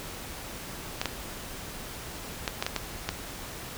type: clicks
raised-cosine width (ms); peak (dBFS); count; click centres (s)
0.2; -10; 7; 1.015 / 1.057 / 2.478 / 2.625 / 2.665 / 2.763 / 3.09
effects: pink hiss -40 dBFS RMS until 3.77 s